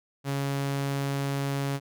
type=tone; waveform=sawtooth; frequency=139.1 Hz; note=C#3; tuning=6 cents sharp; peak=-23 dBFS; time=0.24-1.8 s; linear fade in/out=50 ms; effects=none